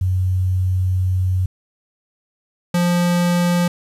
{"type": "tone pair in turn", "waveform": ["sine", "square"], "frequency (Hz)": [92.5, 175.17], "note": ["F#2", "F3"], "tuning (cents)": [0, 6], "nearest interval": "major seventh", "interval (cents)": 1106, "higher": "second", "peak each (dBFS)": -15, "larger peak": "neither", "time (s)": [[0.01, 1.46], [2.74, 3.68]], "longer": "first", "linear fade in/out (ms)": 5, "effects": ["resampled to 32000 Hz", "8-bit"]}